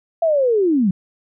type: linear sweep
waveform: sine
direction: down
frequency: 680 to 172.7 Hz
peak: -13 dBFS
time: 0.22-0.91 s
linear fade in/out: 5 ms
effects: none